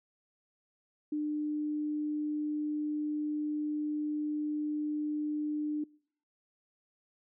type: tone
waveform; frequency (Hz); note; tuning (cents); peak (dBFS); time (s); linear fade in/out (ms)
sine; 300; D4; +37; -30; 1.12-5.84; 5
effects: noise-tail reverb RT60 0.6 s tail -26 dB re dry